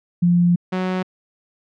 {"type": "tone pair in turn", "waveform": ["sine", "sawtooth"], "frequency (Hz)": [174.6, 184.98], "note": ["F3", "F#3"], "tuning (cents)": [0, 0], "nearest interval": "minor second", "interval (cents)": 100, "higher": "second", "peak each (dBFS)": [-12, -16], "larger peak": "first", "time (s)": [[0.22, 0.56], [0.72, 1.03]], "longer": "first", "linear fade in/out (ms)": 10, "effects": ["low-pass 3000 Hz 12 dB/octave"]}